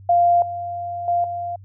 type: tone with level steps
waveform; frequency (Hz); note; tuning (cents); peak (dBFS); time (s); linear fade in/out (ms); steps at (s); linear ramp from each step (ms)
sine; 696; F5; -6; -12 / -25 / -16 / -24; 0.09-1.56; 5; 0.42 / 1.08 / 1.24; 2
effects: added 97 Hz sine -40 dBFS peak until 1.64 s